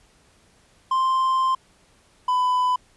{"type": "tone pair in turn", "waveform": "triangle", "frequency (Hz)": [1046.5, 1001], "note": ["C6", "B5"], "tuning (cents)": [0, 23], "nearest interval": "minor second", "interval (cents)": 77, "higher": "first", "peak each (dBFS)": -16, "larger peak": "neither", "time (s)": [[0.91, 1.55], [2.28, 2.76]], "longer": "first", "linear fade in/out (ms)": 5, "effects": ["pink hiss -58 dBFS RMS until 2.96 s", "resampled to 24000 Hz"]}